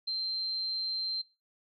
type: tone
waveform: sine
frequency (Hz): 4137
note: C8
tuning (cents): -20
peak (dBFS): -30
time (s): 0.07-1.22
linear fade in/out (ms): 10
effects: noise-tail reverb RT60 0.3 s tail -22 dB re dry